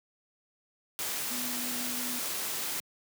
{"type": "tone in noise", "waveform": "sine", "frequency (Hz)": 246.9, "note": "B3", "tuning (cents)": 0, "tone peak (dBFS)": -39, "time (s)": [1.31, 2.19], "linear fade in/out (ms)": 0, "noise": "white", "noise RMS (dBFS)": -34, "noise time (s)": [0.99, 2.8], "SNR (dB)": -8, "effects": ["high-pass 150 Hz 12 dB/octave"]}